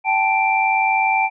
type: tone cluster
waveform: sine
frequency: 772 / 872 / 2355 Hz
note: G5 / A5 / D7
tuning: -27 / -16 / +4 cents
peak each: -19 dBFS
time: 0.04-1.3 s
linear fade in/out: 50 ms
effects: none